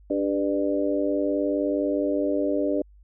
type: harmonic tone with a mistuned harmonic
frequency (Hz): 99.4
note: G2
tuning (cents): +25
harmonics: 3 / 4 / 5 / 6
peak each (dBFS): -25 / -29 / -29 / -27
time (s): 0.1-2.82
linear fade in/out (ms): 5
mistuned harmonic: 3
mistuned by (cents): -31
effects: added 50 Hz sine -49 dBFS peak until 3.03 s